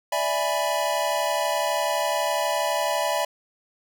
square chord, E dominant seventh, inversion third, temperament equal, 587.3 / 659.3 / 830.6 / 987.8 Hz, D5 / E5 / G#5 / B5, 0 / 0 / 0 / 0 cents, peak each -28 / -28 / -30 / -29 dBFS, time 0.12-3.25 s, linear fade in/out 5 ms, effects none

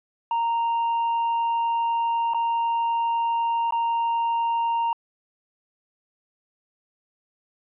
triangle tone with dropouts, 928 Hz, A#5, 8 cents flat, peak -19 dBFS, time 0.31-4.93 s, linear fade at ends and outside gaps 2 ms, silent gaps 2.336-2.345 / 3.708-3.723 s, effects resampled to 8000 Hz

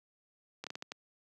slowing click train, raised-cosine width 0.2 ms, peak -23 dBFS, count 6, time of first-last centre 0.64-0.919 s, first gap 27 ms, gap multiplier 1.37, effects high-pass 200 Hz 12 dB/octave

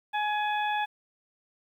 harmonic tone with a mistuned harmonic, 840 Hz, G#5, 19 cents sharp, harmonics 1 / 2 / 3 / 4, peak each -27 / -33 / -37 / -39 dBFS, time 0.13-0.86 s, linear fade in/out 20 ms, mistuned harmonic 4, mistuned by +33 cents, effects 10-bit

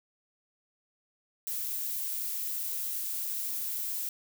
violet noise, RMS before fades -34 dBFS, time 1.47-4.09 s, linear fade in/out 2 ms, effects none

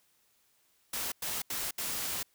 white noise bursts at uneven times, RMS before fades -35 dBFS, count 4, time 0.93-1.12 / 1.22-1.42 / 1.5-1.71 / 1.78-2.23 s, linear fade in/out 5 ms, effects white hiss -70 dBFS RMS until 2.34 s

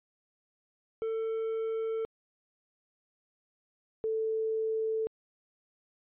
triangle / sine tone pair in turn, 446.7 / 441.8 Hz, A4 / A4, +26 / +7 cents, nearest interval unison, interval 19 cents, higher first, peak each -28 dBFS, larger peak neither, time 1.02-2.05 / 4.04-5.07 s, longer neither, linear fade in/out 0 ms, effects resampled to 8000 Hz

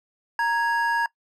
triangle tone pair together, 931.1 / 1659 Hz, A#5 / G#6, -2 / -2 cents, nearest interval minor seventh, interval 1000 cents, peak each -21 / -22 dBFS, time 0.39-1.06 s, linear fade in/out 2 ms, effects noise-tail reverb RT60 0.1 s tail -21 dB re dry

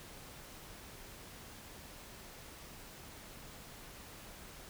silence, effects pink hiss -52 dBFS RMS until 4.69 s

